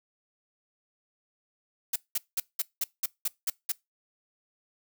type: noise bursts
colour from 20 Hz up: blue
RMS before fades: -28 dBFS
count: 9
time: 1.93-3.72 s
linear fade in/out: 5 ms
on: 30 ms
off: 190 ms
effects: noise-tail reverb RT60 0.2 s tail -23 dB re dry